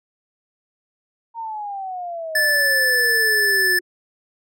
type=exponential sweep; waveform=sine; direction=down; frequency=931 to 355.4 Hz; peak=-26 dBFS; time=1.34-3.81 s; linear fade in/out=50 ms
type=tone; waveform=square; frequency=1749 Hz; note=A6; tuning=11 cents flat; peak=-16 dBFS; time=2.35-3.79 s; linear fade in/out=5 ms
effects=none